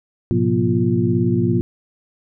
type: tone cluster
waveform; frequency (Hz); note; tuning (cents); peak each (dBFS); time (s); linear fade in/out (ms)
sine; 107.8 / 125.4 / 177.7 / 240.7 / 347.5; A2 / B2 / F3 / B3 / F4; -35 / +27 / +30 / -44 / -9; -21; 0.31-1.61; 0
effects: none